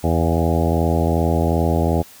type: harmonic tone with a mistuned harmonic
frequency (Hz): 82.6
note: E2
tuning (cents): +4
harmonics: 1 / 2 / 3 / 4 / 5 / 6 / 7 / 8 / 9 / 10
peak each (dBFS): -19 / -22 / -24 / -25 / -26 / -27 / -27 / -28 / -29 / -29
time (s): 0.03-2.03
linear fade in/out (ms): 20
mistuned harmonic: 8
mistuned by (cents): +30
effects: white hiss -44 dBFS RMS until 2.2 s